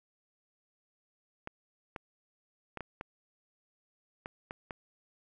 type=clicks; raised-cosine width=0.5 ms; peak=-24 dBFS; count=8; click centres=1.474 / 1.962 / 2.773 / 2.807 / 3.011 / 4.259 / 4.509 / 4.708 s; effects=none